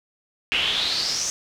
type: noise with band-pass filter sweep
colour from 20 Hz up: brown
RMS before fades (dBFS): -24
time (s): 0.52-1.3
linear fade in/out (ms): 0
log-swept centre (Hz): 2700 to 6400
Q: 6.8
effects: none